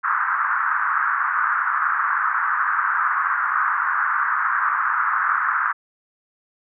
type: band-pass noise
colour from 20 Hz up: pink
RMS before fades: -21 dBFS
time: 0.03-5.73 s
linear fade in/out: 20 ms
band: 1100 to 1600 Hz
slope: 48 dB/octave
effects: none